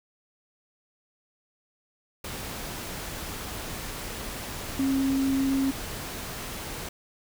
sine tone in noise, 269.7 Hz, C#4, 47 cents flat, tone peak -22 dBFS, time 4.79-5.71 s, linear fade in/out 5 ms, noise pink, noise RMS -36 dBFS, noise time 2.24-6.89 s, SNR +11 dB, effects none

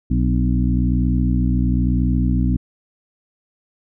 harmonic tone with a mistuned harmonic, 61 Hz, B1, 21 cents flat, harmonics 1 / 2 / 3 / 4 / 5, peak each -18 / -21 / -22 / -22 / -28 dBFS, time 0.1-2.57 s, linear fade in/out 10 ms, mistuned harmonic 4, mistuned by +51 cents, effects none

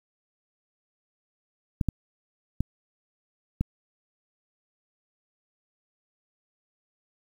clicks, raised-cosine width 5 ms, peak -12 dBFS, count 4, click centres 1.812 / 1.887 / 2.606 / 3.61 s, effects 8-bit

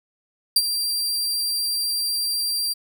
sawtooth tone with ADSR envelope, 4722 Hz, D8, 9 cents sharp, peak -9 dBFS, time 0.56-2.74 s, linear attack 4 ms, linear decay 46 ms, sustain -10 dB, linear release 19 ms, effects none

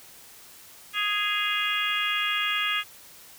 harmonic tone with a mistuned harmonic, 415.3 Hz, G#4, in tune, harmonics 3 / 4 / 5 / 6 / 7 / 8, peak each -31 / -31 / -31 / -31 / -31 / -31 dBFS, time 0.93-2.84 s, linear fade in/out 50 ms, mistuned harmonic 7, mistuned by -50 cents, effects white hiss -49 dBFS RMS until 3.38 s

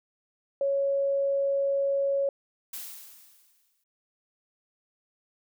sine tone, 554.4 Hz, C#5, in tune, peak -23 dBFS, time 0.61-2.29 s, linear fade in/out 2 ms
blue noise with exponential decay, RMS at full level -36 dBFS, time 2.73-3.84 s, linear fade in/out 5 ms, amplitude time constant 240 ms
effects none

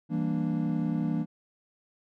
triangle chord, E half-diminished seventh, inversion none, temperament equal, 164.81 / 196 / 233.1 / 293.7 Hz, E3 / G3 / Bb3 / D4, 0 / 0 / 0 / 0 cents, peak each -28 / -32 / -29 / -31 dBFS, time 0.09-1.26 s, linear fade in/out 50 ms, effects none

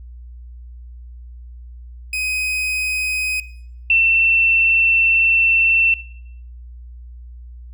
40% pulse / sine tone pair in turn, 2513 / 2689 Hz, D#7 / E7, +17 / +34 cents, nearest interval minor second, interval 117 cents, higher second, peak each -19 / -11 dBFS, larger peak second, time 2.13-3.4 / 3.9-5.94 s, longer second, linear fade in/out 2 ms, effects noise-tail reverb RT60 0.7 s tail -18 dB re dry + added 60 Hz sine -34 dBFS peak until 7.73 s

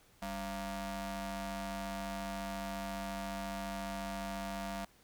sawtooth ring-modulated tone, 243.6 Hz, B3, 24 cents flat, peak -31 dBFS, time 0.22-4.85 s, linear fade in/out 5 ms, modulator 440 Hz, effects pink hiss -65 dBFS RMS until 5.03 s

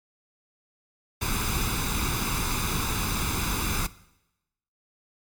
pink noise with comb filter, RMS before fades -27 dBFS, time 1.21-3.87 s, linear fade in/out 10 ms, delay 0.81 ms, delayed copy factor +0.7, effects noise-tail reverb RT60 0.9 s tail -19 dB re dry + MP3 96 kbps

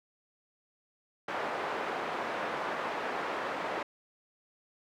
pink band-pass noise, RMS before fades -35 dBFS, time 1.28-3.83 s, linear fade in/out 5 ms, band 490 to 1600 Hz, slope 12 dB/octave, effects none

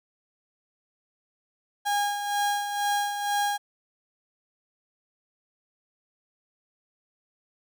35% pulse tone with tremolo, 817 Hz, G#5, 29 cents flat, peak -21 dBFS, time 1.85-3.58 s, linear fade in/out 20 ms, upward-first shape sine, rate 2.1 Hz, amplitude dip 55%, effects none

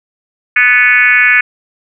sine tone with frequency modulation, 1975.5 Hz, B6, in tune, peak -5 dBFS, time 0.56-1.41 s, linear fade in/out 5 ms, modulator 244 Hz, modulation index 2, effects none

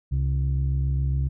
sine tone pair together, 67.3 / 134.6 Hz, C2 / C3, +49 / +49 cents, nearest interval octave, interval 1200 cents, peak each -21 / -23 dBFS, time 0.11-1.29 s, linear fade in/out 20 ms, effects tanh soft clip ceiling -17 dBFS

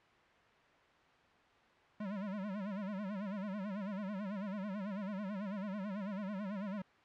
square tone with vibrato, 199.6 Hz, G3, 32 cents sharp, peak -39 dBFS, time 2-6.82 s, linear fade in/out 5 ms, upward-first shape sine, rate 9.1 Hz, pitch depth 130 cents each way, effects white hiss -64 dBFS RMS until 7.04 s + low-pass 2000 Hz 12 dB/octave

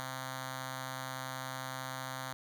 5% pulse tone with notch filter, 130.81 Hz, C3, in tune, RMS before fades -41 dBFS, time 0-2.33 s, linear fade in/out 0 ms, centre 380 Hz, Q 0.79, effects none

